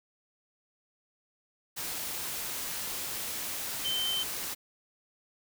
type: tone in noise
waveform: sine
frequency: 3094 Hz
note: G7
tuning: 23 cents flat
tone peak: -29 dBFS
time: 3.84-4.24 s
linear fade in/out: 20 ms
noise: white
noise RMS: -36 dBFS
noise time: 1.76-4.55 s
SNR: +4 dB
effects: none